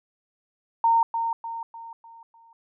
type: tone with echo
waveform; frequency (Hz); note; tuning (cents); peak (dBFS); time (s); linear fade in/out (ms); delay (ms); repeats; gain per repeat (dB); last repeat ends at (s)
sine; 918; A#5; -27; -16; 0.84-1.03; 2; 300; 5; -7; 2.53
effects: none